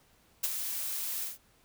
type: noise with ADSR envelope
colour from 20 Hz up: blue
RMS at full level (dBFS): -27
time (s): 0.43-1.38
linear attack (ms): 12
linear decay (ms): 30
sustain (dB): -8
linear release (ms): 150
effects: pink hiss -65 dBFS RMS until 1.64 s